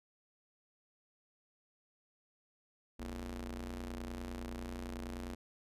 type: ring-modulated tone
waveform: sawtooth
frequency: 90.2 Hz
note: F#2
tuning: 44 cents flat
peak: -34 dBFS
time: 2.99-5.35 s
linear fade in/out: 10 ms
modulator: 150 Hz
effects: resampled to 32000 Hz